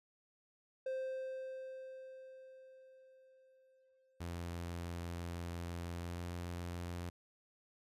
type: tone with exponential decay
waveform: triangle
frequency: 523.3 Hz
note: C5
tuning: in tune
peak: -34 dBFS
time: 0.86-4.59 s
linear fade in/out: 5 ms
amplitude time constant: 810 ms
type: tone with pitch glide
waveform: sawtooth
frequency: 86 to 87.15 Hz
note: F2 to F2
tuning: -26 to -3 cents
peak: -37 dBFS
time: 4.2-7.1 s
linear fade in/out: 10 ms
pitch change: +23 cents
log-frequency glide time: 5.96-6.21 s
effects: resampled to 32000 Hz